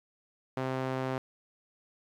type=tone with band-pass filter; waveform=sawtooth; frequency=130.81 Hz; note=C3; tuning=in tune; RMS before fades=-33 dBFS; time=0.57-1.18 s; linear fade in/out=2 ms; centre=680 Hz; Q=0.57; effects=10-bit